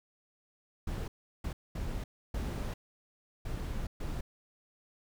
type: noise bursts at uneven times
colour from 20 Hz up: brown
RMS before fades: -36 dBFS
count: 6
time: 0.87-1.08 / 1.44-1.53 / 1.75-2.04 / 2.34-2.74 / 3.45-3.87 / 4-4.21 s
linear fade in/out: 5 ms
effects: none